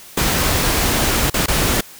pink noise with dropouts, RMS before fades -17 dBFS, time 0.17-1.81 s, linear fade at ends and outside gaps 5 ms, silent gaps 1.3-1.34 / 1.461-1.481 s, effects white hiss -40 dBFS RMS until 1.99 s

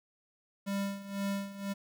square tone with tremolo, 198.4 Hz, G3, 21 cents sharp, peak -31 dBFS, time 0.66-1.74 s, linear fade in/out 20 ms, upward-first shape sine, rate 2 Hz, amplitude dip 80%, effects 10-bit

